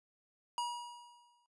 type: tone with exponential decay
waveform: square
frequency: 959 Hz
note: A#5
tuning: 49 cents sharp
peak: -33 dBFS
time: 0.58-1.46 s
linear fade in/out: 1 ms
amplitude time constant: 190 ms
effects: noise-tail reverb RT60 0.1 s tail -23 dB re dry + resampled to 24000 Hz